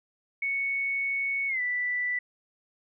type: tone with pitch glide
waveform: sine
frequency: 2217 to 1975.1 Hz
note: C#7 to B6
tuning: 0 to 0 cents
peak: -26 dBFS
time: 0.42-2.19 s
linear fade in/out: 5 ms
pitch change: -200 cents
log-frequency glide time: 1.48-1.61 s
effects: none